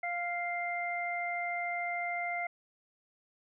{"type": "harmonic tone", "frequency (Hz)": 698.5, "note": "F5", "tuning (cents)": 0, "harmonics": [1, 2, 3], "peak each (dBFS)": [-35, -45, -35], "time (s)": [0.03, 2.47], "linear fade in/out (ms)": 5, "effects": []}